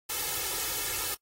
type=noise with comb filter; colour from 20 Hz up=white; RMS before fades=-32 dBFS; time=0.09-1.15 s; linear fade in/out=10 ms; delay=2.3 ms; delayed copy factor=+0.85; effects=noise-tail reverb RT60 0.1 s tail -24 dB re dry + AAC 48 kbps